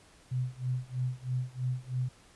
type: tone with tremolo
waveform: sine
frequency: 126.8 Hz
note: B2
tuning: 46 cents sharp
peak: -27 dBFS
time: 0.31-2.09 s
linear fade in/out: 10 ms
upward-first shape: sine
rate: 3.1 Hz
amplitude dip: 95%
effects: pink hiss -59 dBFS RMS until 2.35 s + resampled to 24000 Hz